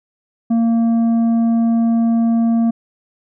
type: tone with tanh clipping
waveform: sine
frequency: 230 Hz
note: A#3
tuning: 23 cents flat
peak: -13 dBFS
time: 0.5-2.71 s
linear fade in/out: 10 ms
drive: 6 dB
effects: none